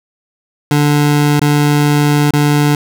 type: tone with dropouts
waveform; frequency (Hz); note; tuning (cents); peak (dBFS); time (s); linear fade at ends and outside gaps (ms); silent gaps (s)
25% pulse; 146.83; D3; 0; -5; 0.71-2.75; 2; 1.395-1.415 / 2.308-2.335
effects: none